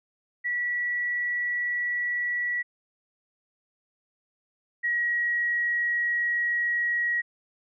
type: tone pair in turn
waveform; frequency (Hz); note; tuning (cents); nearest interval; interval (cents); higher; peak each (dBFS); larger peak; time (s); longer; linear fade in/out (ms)
sine; 1942 / 1906.4; B6 / A#6; -30 / +38; unison; 32; first; -25 / -23; second; 0.44-2.63 / 4.83-7.22; second; 20
effects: none